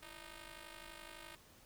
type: ring-modulated tone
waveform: 5% pulse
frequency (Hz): 309.9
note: D#4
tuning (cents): -7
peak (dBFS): -37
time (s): 0.02-1.36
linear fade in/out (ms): 10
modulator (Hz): 284
effects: pink hiss -63 dBFS RMS until 1.65 s